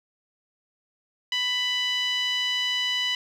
10% pulse tone with band-pass filter, 993 Hz, B5, 9 cents sharp, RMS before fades -26 dBFS, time 1.32-3.15 s, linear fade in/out 2 ms, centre 2700 Hz, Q 3, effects none

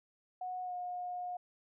sine tone with pitch glide, 733 to 718.3 Hz, F#5 to F5, -16 to +48 cents, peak -37 dBFS, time 0.41-1.37 s, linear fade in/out 5 ms, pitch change -36 cents, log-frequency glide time 0.63-0.74 s, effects none

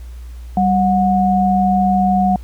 sine tone pair together, 193.2 / 729.4 Hz, G3 / F#5, -25 / -25 cents, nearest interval octave + major seventh, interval 2300 cents, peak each -14 dBFS, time 0.57-2.36 s, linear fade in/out 2 ms, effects added 60 Hz sine -29 dBFS peak until 2.43 s + pink hiss -50 dBFS RMS until 2.43 s

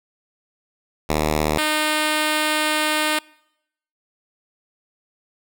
5% pulse tone pair in turn, 76.6 / 306.4 Hz, D#2 / D#4, -27 / -27 cents, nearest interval 2 octaves, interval 2400 cents, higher second, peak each -7 dBFS, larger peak neither, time 1.09-1.58 / 1.58-3.19 s, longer second, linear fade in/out 5 ms, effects noise-tail reverb RT60 0.8 s tail -25 dB re dry

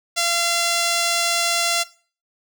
5% pulse tone, 685 Hz, F5, 34 cents flat, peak -7 dBFS, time 0.16-1.84 s, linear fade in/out 20 ms, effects noise-tail reverb RT60 0.4 s tail -19 dB re dry

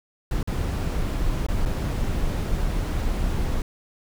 brown noise with dropouts, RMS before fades -24 dBFS, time 0.31-3.62 s, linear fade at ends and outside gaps 2 ms, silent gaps 0.429-0.474 / 1.466-1.485 / 1.653-1.658 s, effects none

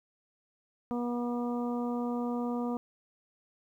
harmonic tone, 241.2 Hz, B3, 41 cents flat, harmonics 1 / 2 / 3 / 4 / 5, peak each -31 / -37 / -41 / -43 / -45 dBFS, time 0.91-2.77 s, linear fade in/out 0 ms, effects 11-bit

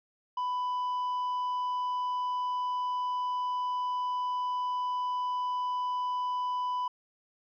triangle tone, 995 Hz, B5, 13 cents sharp, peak -27 dBFS, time 0.37-6.88 s, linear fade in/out 5 ms, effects resampled to 11025 Hz

